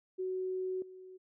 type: tone with level steps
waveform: sine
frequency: 372.5 Hz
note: F#4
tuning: 12 cents sharp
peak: -33 / -48 dBFS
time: 0.18-1.18 s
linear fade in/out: 20 ms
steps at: 0.82 s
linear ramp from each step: 2 ms
effects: none